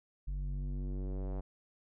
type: tone with low-pass filter sweep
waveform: square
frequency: 47.54 Hz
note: F#1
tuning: 48 cents sharp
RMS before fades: -37 dBFS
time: 0.27-1.41 s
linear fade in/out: 10 ms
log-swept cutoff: 100 to 750 Hz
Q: 1.3
effects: none